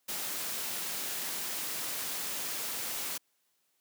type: noise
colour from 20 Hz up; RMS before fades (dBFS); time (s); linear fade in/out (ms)
white; -36; 0.08-3.18; 10
effects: white hiss -75 dBFS RMS until 3.8 s + high-pass 150 Hz 12 dB/octave